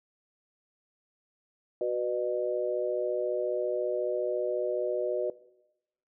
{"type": "chord", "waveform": "sine", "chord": "B major", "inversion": "second", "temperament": "equal with one note detuned", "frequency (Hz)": [370, 493.9, 608.4], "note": ["F#4", "B4", "D#5"], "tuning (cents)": [0, 0, -39], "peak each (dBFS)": -31, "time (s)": [1.81, 5.3], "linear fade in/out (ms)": 2, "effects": ["noise-tail reverb RT60 0.9 s tail -19 dB re dry"]}